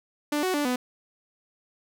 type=tone with pitch steps; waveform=sawtooth; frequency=295 / 371.2 / 292.3 / 249.8 Hz; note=D4 / F#4 / D4 / B3; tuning=+8 / +6 / -8 / +20 cents; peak=-20 dBFS; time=0.32-0.76 s; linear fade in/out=5 ms; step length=110 ms; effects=none